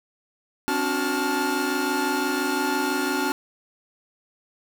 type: tone cluster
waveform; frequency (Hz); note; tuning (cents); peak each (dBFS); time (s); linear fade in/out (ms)
45% pulse; 264.6 / 290.5 / 368.7 / 873 / 1413; C4 / D4 / F#4 / A5 / F6; +20 / -19 / -6 / -14 / +20; -29; 0.68-3.32; 0
effects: none